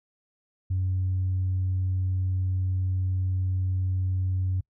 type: tone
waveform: sine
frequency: 93 Hz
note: F#2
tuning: 9 cents sharp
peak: -22 dBFS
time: 0.7-4.61 s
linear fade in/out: 10 ms
effects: noise-tail reverb RT60 0.1 s tail -26 dB re dry + tanh soft clip ceiling -20 dBFS